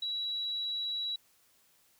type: tone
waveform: sine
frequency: 3905 Hz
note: B7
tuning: 20 cents flat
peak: -32 dBFS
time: 0.02-1.16 s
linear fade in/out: 5 ms
effects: white hiss -67 dBFS RMS until 1.99 s